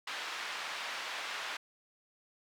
pink band-pass noise, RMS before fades -40 dBFS, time 0.07-1.57 s, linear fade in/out 5 ms, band 1100 to 3800 Hz, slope 12 dB/octave, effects none

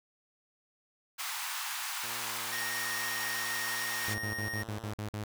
pink high-pass noise, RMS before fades -37 dBFS, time 1.18-4.15 s, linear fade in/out 20 ms, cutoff 830 Hz, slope 48 dB/octave
5% pulse tone with vibrato, 114.6 Hz, A#2, 29 cents flat, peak -35 dBFS, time 2.03-4.93 s, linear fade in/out 5 ms, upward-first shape square, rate 0.62 Hz, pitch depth 11 cents each way
square tone, 1858 Hz, A#6, 6 cents flat, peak -36 dBFS, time 2.52-4.63 s, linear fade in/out 10 ms
sawtooth tone bursts, 105.4 Hz, G#2, 26 cents sharp, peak -31 dBFS, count 8, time 4.08-5.237 s, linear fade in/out 0 ms, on 100 ms, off 51 ms
effects none

